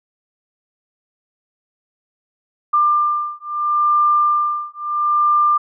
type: beating tone pair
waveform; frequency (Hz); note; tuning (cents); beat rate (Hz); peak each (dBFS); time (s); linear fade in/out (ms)
sine; 1193 / 1193.75; D6 / D6; +27 / +28; 0.75; -17; 2.73-5.58; 10
effects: none